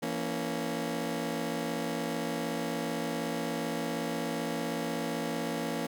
20% pulse chord, A# diminished, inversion second, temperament just, 167.82 / 233.1 / 279.7 Hz, E3 / A#3 / C#4, +31 / 0 / +16 cents, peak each -32 / -30 / -31 dBFS, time 0.02-5.87 s, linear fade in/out 10 ms, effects none

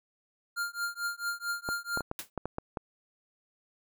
square tone with tremolo, 1401 Hz, F6, 5 cents sharp, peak -29 dBFS, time 0.56-2.02 s, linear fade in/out 20 ms, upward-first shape triangle, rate 4.5 Hz, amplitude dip 100%
clicks, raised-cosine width 1 ms, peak -19 dBFS, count 8, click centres 1.689 / 1.974 / 2.007 / 2.114 / 2.377 / 2.456 / 2.584 / 2.772 s
white noise with exponential decay, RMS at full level -34 dBFS, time 2.19-2.3 s, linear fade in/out 1 ms, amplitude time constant 23 ms
effects none

